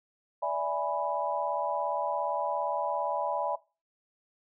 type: chord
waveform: sine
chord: E dominant seventh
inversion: third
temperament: equal with one note detuned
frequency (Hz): 581.9 / 659.3 / 830.6 / 987.8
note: D5 / E5 / G#5 / B5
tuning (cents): -16 / 0 / 0 / 0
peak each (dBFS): -33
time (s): 0.42-3.56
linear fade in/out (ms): 10
effects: noise-tail reverb RT60 0.3 s tail -20 dB re dry